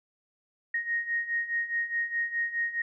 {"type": "beating tone pair", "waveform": "sine", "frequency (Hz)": [1864.7, 1869.5], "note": ["A#6", "A#6"], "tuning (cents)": [0, 4], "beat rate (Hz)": 4.8, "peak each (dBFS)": [-33, -29], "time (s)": [0.74, 2.82], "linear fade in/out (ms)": 5, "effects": []}